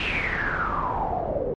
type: noise with low-pass filter sweep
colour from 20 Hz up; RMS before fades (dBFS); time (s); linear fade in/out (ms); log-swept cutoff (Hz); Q
pink; -26; 0-1.54; 2; 2800 to 470; 8.9
effects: MP3 48 kbps